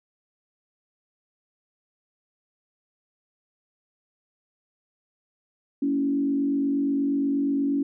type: tone with frequency modulation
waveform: sine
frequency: 280 Hz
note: C#4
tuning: 18 cents sharp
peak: -21 dBFS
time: 5.82-7.83 s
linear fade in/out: 5 ms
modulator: 48.4 Hz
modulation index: 0.6
effects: none